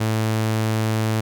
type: tone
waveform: sawtooth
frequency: 110 Hz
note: A2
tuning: in tune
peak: -15 dBFS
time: 0-1.21 s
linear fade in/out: 10 ms
effects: none